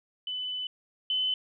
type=tone pair in turn; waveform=sine; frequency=3005 / 3031 Hz; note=F#7 / F#7; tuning=+26 / +41 cents; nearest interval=unison; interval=15 cents; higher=second; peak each=-31 / -25 dBFS; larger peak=second; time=0.27-0.67 / 1.1-1.34 s; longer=first; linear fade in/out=2 ms; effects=none